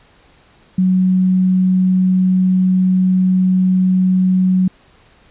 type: tone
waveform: sine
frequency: 185.4 Hz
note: F#3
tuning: 4 cents sharp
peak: -10 dBFS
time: 0.78-4.68 s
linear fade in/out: 5 ms
effects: pink hiss -50 dBFS RMS until 5.3 s + resampled to 8000 Hz